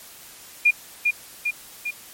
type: tone with echo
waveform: sine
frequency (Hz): 2421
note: D#7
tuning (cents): -48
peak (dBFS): -12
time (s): 0.65-0.71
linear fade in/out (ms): 10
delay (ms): 400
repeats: 3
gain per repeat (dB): -4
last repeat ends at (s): 1.91
effects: white hiss -44 dBFS RMS until 2.13 s + MP3 64 kbps